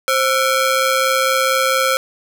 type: ring-modulated tone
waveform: sawtooth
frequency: 932.3 Hz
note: A#5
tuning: in tune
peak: -7 dBFS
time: 0.08-1.97 s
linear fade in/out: 0 ms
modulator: 404 Hz
effects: none